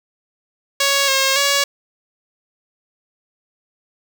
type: tone with pitch steps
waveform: 5% pulse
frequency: 556 / 538 / 562 Hz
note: C#5 / C5 / C#5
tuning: +5 / +48 / +24 cents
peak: -3 dBFS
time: 0.8-1.64 s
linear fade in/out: 5 ms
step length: 280 ms
effects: none